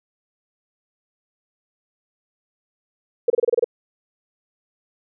sine tone bursts, 477.2 Hz, A#4, 41 cents sharp, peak -12 dBFS, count 8, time 3.28-3.644 s, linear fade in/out 5 ms, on 21 ms, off 28 ms, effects none

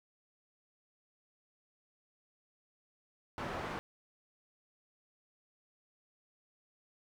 white low-pass noise, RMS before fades -40 dBFS, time 3.38-3.79 s, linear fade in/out 0 ms, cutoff 1200 Hz, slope 12 dB/octave, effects none

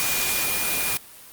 sine tone in noise, 2428 Hz, D#7, 43 cents flat, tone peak -30 dBFS, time 0-0.97 s, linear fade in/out 0 ms, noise white, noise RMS -24 dBFS, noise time 0-0.97 s, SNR -9 dB, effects white hiss -45 dBFS RMS until 1.32 s + Opus 48 kbps

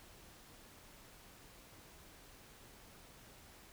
silence, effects pink hiss -59 dBFS RMS until 3.72 s

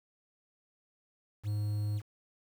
triangle tone with quantisation, 104.4 Hz, G#2, 10 cents sharp, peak -28 dBFS, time 1.43-2.02 s, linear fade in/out 50 ms, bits 9, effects none

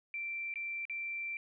sine tone with dropouts, 2349 Hz, D7, in tune, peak -36 dBFS, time 0.14-1.37 s, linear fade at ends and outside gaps 1 ms, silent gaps 0.54-0.557 / 0.853-0.897 s, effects none

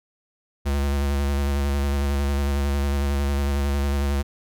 square tone with vibrato, 70.3 Hz, C#2, 25 cents sharp, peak -21 dBFS, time 0.65-4.23 s, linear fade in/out 20 ms, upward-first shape square, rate 11 Hz, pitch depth 26 cents each way, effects none

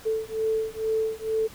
sine beating tone pair, 440 / 442.2 Hz, A4 / A4, 0 / +9 cents, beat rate 2.2 Hz, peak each -27 dBFS, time 0.05-1.48 s, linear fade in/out 20 ms, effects pink hiss -47 dBFS RMS until 1.54 s

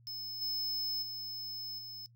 square tone with level steps, 5210 Hz, E8, 21 cents flat, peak -40 / -34 / -40 / -44 dBFS, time 0.07-2.06 s, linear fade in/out 0 ms, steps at 0.41 / 1.02 / 1.78 s, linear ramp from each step 10 ms, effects noise-tail reverb RT60 0.1 s tail -20 dB re dry + added 118 Hz sine -59 dBFS peak until 2.15 s

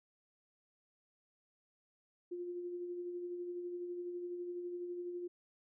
sine tone with tremolo, 352.6 Hz, F4, 17 cents sharp, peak -38 dBFS, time 2.31-5.28 s, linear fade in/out 10 ms, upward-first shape sine, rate 12 Hz, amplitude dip 35%, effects none

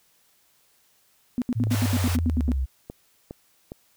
sine tone bursts, 245.6 Hz, B3, 9 cents flat, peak -21 dBFS, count 11, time 1.38-2.518 s, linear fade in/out 0 ms, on 38 ms, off 72 ms
sine linear sweep, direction down, 113.7 to 62.8 Hz, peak -22 dBFS, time 1.55-2.66 s, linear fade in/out 20 ms
click train, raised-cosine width 2 ms, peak -22 dBFS, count 6, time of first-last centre 1.67-3.719 s, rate 2.44 Hz
pink high-pass noise, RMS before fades -33 dBFS, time 1.7-2.17 s, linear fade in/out 20 ms, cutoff 520 Hz, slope 24 dB/octave
effects white hiss -63 dBFS RMS until 3.96 s

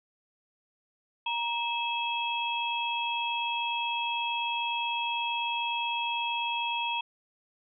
sine tone cluster, 939 / 2612 / 3286 Hz, A#5 / E7 / G#7, +12 / -17 / -19 cents, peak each -31 / -33 / -34 dBFS, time 1.26-7.01 s, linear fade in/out 5 ms, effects none

